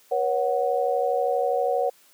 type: chord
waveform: sine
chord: B suspended second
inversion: none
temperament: equal with one note detuned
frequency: 482 / 554.4 / 740 Hz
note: B4 / C#5 / F#5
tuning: -42 / 0 / 0 cents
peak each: -25 dBFS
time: 0.11-1.9 s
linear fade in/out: 10 ms
effects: white hiss -57 dBFS RMS until 2.13 s + high-pass 200 Hz 12 dB/octave